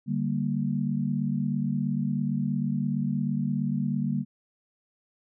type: chord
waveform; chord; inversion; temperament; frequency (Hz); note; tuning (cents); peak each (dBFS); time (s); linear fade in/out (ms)
sine; G minor; second; equal; 146.83 / 196 / 233.1; D3 / G3 / Bb3; 0 / 0 / 0; -29; 0.06-4.25; 50
effects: none